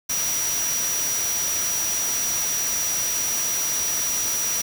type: tone in noise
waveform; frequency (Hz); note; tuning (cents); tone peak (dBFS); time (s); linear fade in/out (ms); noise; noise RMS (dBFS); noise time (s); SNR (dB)
sine; 5810; F#8; -32; -23; 0.09-4.62; 10; white; -28; 0.09-4.62; +2
effects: none